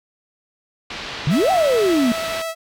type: low-pass noise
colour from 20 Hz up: white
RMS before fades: -31 dBFS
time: 0.9-2.42 s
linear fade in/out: 5 ms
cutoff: 4200 Hz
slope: 24 dB/octave
type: exponential two-way sweep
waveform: sine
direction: up then down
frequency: 130.81 to 784 to 225.8 Hz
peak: -14 dBFS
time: 1.27-2.12 s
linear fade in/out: 2 ms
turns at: 1.51 s
type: tone with vibrato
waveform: sawtooth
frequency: 654 Hz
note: E5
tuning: 14 cents flat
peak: -20 dBFS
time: 1.29-2.55 s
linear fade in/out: 50 ms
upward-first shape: sine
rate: 13 Hz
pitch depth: 12 cents each way
effects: none